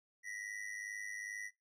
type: ring-modulated tone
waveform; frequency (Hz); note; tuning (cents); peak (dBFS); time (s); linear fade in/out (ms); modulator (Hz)
square; 1938; B6; -33; -40; 0.23-1.51; 50; 51.2
effects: noise-tail reverb RT60 0.2 s tail -22 dB re dry + low-pass 9000 Hz 12 dB/octave